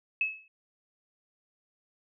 sine tone with exponential decay, 2589 Hz, E7, 32 cents flat, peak -22 dBFS, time 0.21-0.48 s, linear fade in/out 2 ms, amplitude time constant 58 ms, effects none

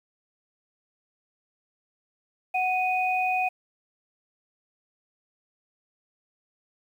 sine tone pair together, 740 / 2489 Hz, F#5 / D#7, 0 / 0 cents, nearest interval octave + major sixth, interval 2100 cents, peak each -24 / -27 dBFS, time 2.54-3.49 s, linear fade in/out 10 ms, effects 9-bit

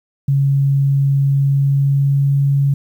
sine tone with pitch glide, 138.59 to 139.63 Hz, C#3 to C#3, 0 to +13 cents, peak -11 dBFS, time 0.28-2.74 s, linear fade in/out 5 ms, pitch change +13 cents, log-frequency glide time 1.27-2.42 s, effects 8-bit

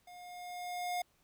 square tone with level ramp, 714 Hz, F5, 38 cents sharp, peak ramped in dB -51 to -33 dBFS, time 0.07-1.02 s, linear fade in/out 5 ms, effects pink hiss -72 dBFS RMS until 1.23 s

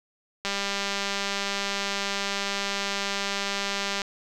click train, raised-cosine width 0.2 ms, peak -11 dBFS, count 711, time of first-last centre 0.45-4.018 s, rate 199 Hz, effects none

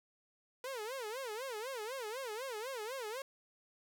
sawtooth tone with vibrato, 477.9 Hz, A#4, 43 cents sharp, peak -36 dBFS, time 0.64-3.22 s, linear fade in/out 2 ms, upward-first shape sine, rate 4 Hz, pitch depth 230 cents each way, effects none

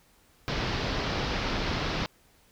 pink low-pass noise, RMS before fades -30 dBFS, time 0.48-2.06 s, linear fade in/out 0 ms, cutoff 5300 Hz, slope 48 dB/octave, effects pink hiss -62 dBFS RMS until 2.51 s

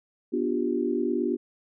sine chord, G dominant seventh, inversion first, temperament just, 245 / 294 / 352.8 / 392 Hz, B3 / D4 / F4 / G4, -14 / +2 / +18 / 0 cents, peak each -29 / -30 / -28 / -30 dBFS, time 0.32-1.37 s, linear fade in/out 20 ms, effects none

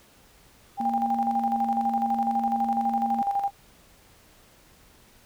sine tone with tremolo, 799 Hz, G5, 33 cents sharp, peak -21 dBFS, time 0.77-3.51 s, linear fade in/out 50 ms, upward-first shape square, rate 12 Hz, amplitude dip 55%
sine tone with pitch glide, 233.1 to 230.8 Hz, A#3 to A#3, 0 to -17 cents, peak -29 dBFS, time 0.8-3.22 s, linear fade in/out 2 ms, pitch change -17 cents, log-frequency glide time 1.16-1.63 s
effects pink hiss -56 dBFS RMS until 5.25 s

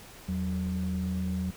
sine tone pair together, 82.41 / 185 Hz, E2 / F#3, 0 / 0 cents, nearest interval octave + major second, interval 1400 cents, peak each -31 / -28 dBFS, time 0.28-1.51 s, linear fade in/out 10 ms, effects tanh soft clip ceiling -24 dBFS + pink hiss -49 dBFS RMS until 1.56 s

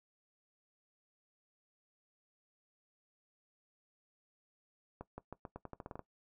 accelerating click train, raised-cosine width 1 ms, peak -30 dBFS, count 12, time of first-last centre 5.01-5.993 s, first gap 170 ms, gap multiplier 0.86, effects noise-tail reverb RT60 0.1 s tail -17 dB re dry

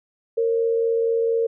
sine tone pair together, 459.7 / 544 Hz, A#4 / C#5, -24 / -33 cents, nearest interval minor third, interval 291 cents, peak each -18 / -29 dBFS, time 0.37-1.47 s, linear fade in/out 10 ms, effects none

